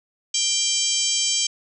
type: harmonic tone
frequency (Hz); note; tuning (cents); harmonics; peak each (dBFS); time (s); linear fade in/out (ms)
787; G5; +7; 3 / 4 / 5 / 6 / 7 / 8 / 9 / 10; -34 / -25 / -34 / -29 / -27 / -26 / -30 / -26; 0.34-1.47; 5
effects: none